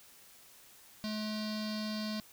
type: tone with low-pass filter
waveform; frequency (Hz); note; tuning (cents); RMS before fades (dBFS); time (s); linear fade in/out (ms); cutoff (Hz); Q
square; 214.2; A3; -46; -37; 1.04-2.2; 0; 4600; 6.2
effects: white hiss -58 dBFS RMS until 2.32 s